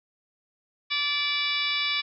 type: harmonic tone with a mistuned harmonic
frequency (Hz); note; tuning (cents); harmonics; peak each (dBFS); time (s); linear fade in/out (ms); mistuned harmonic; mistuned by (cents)
581; D5; -19; 2 / 3 / 4 / 5 / 6 / 7 / 8 / 9; -36 / -38 / -28 / -35 / -30 / -32 / -36 / -37; 0.9-2.02; 20; 7; -70
effects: none